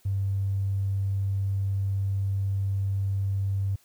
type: tone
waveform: triangle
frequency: 98 Hz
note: G2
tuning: in tune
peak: -20 dBFS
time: 0.05-3.76 s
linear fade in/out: 10 ms
effects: tanh soft clip ceiling -22 dBFS + white hiss -62 dBFS RMS until 3.84 s